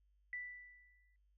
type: tone with exponential decay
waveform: sine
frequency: 1975.5 Hz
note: B6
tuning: in tune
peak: -40 dBFS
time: 0.33-1.16 s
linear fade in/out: 1 ms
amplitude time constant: 180 ms
effects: noise-tail reverb RT60 0.1 s tail -22 dB re dry + added 50 Hz sine -70 dBFS peak until 1.37 s